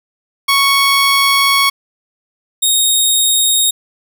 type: tone pair in turn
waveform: 15% pulse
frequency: 1109 / 3730 Hz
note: C#6 / A#7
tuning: 0 / 0 cents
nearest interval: octave + major sixth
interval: 2100 cents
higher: second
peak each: -3 dBFS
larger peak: neither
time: 0.48-1.7 / 2.62-3.71 s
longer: first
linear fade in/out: 10 ms
effects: none